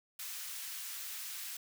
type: high-pass noise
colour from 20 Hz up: white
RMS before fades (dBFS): -43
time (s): 0.19-1.57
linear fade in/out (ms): 5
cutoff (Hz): 1500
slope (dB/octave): 12
effects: none